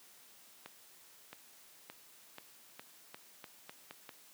accelerating click train, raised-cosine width 0.3 ms, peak -30 dBFS, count 10, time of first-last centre 0.66-4.092 s, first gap 670 ms, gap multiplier 0.85, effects white hiss -60 dBFS RMS until 4.33 s + high-pass 150 Hz 12 dB/octave

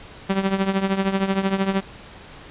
sawtooth tone with tremolo, 193.7 Hz, G3, 20 cents flat, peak -12 dBFS, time 0.29-1.81 s, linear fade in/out 10 ms, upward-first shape triangle, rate 13 Hz, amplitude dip 80%, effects pink hiss -42 dBFS RMS until 2.5 s + resampled to 8000 Hz

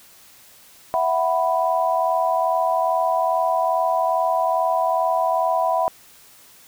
sine chord, E suspended second, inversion none, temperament just, 659.3 / 741.7 / 988.9 Hz, E5 / F#5 / B5, 0 / +4 / +2 cents, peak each -21 / -22 / -22 dBFS, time 0.94-5.88 s, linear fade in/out 0 ms, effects white hiss -49 dBFS RMS until 6.67 s

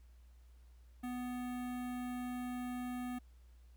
square tone with notch filter, 247.8 Hz, B3, 6 cents sharp, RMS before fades -41 dBFS, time 1.03-3.19 s, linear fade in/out 10 ms, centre 5100 Hz, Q 0.76, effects added 60 Hz sine -57 dBFS peak until 3.76 s + pink hiss -75 dBFS RMS until 3.76 s

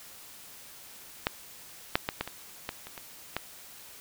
clicks, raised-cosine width 0.3 ms, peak -9 / -6 / -12 / -13 / -21 / -16 / -26 / -24 / -13 dBFS, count 9, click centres 1.269 / 1.955 / 2.089 / 2.21 / 2.276 / 2.691 / 2.87 / 2.978 / 3.366 s, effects white hiss -49 dBFS RMS until 4 s

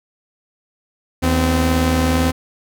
sawtooth tone pair together, 79.7 / 257.3 Hz, D#2 / C4, +42 / -29 cents, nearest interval octave + minor sixth, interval 2029 cents, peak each -13 dBFS, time 1.22-2.32 s, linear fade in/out 20 ms, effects none

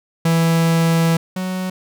45% pulse tone pair in turn, 165.1 / 185.32 Hz, E3 / F#3, +3 / +3 cents, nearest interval major second, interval 200 cents, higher second, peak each -13 / -21 dBFS, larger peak first, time 0.25-1.17 / 1.36-1.7 s, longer first, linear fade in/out 5 ms, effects none

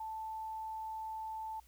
sine tone, 880 Hz, A5, in tune, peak -39 dBFS, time 0-1.6 s, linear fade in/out 5 ms, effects added 60 Hz sine -62 dBFS peak until 1.67 s + white hiss -68 dBFS RMS until 1.67 s

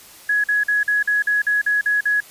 sine tone bursts, 1677 Hz, G#6, 16 cents sharp, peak -15 dBFS, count 10, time 0.29-2.204 s, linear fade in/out 5 ms, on 150 ms, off 46 ms, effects white hiss -44 dBFS RMS until 2.3 s + resampled to 32000 Hz

